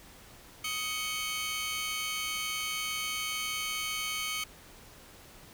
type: tone cluster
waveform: sawtooth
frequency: 1255 / 2224 / 3046 / 3171 Hz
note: D#6 / C#7 / F#7 / G7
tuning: +15 / +5 / +50 / +19 cents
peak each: -36 / -32 / -35 / -38 dBFS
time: 0.64-4.44 s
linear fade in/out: 5 ms
effects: pink hiss -53 dBFS RMS until 5.53 s